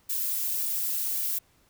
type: noise with flanger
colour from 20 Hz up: violet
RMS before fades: -29 dBFS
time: 0.09-1.39 s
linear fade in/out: 10 ms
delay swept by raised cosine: 1.7 to 3.1 ms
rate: 1.8 Hz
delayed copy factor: +0.7
effects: pink hiss -64 dBFS RMS until 1.69 s